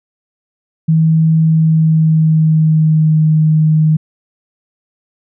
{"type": "tone with pitch glide", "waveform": "sine", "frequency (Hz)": [160.3, 156.01], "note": ["E3", "D#3"], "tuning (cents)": [-48, 5], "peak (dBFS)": -7, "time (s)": [0.88, 3.97], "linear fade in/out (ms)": 10, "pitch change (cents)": -47, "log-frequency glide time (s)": [1.4, 3.21], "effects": []}